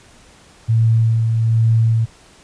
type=tone with tremolo; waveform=sine; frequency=113.2 Hz; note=A2; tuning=50 cents sharp; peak=-10 dBFS; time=0.68-2.06 s; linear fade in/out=20 ms; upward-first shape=sine; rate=1.2 Hz; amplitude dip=35%; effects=pink hiss -47 dBFS RMS until 2.43 s + resampled to 22050 Hz